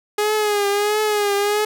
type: tone with vibrato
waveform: sawtooth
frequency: 415.3 Hz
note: G#4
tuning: in tune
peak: -13 dBFS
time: 0.18-1.65 s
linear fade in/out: 5 ms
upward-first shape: triangle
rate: 1.5 Hz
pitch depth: 64 cents each way
effects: none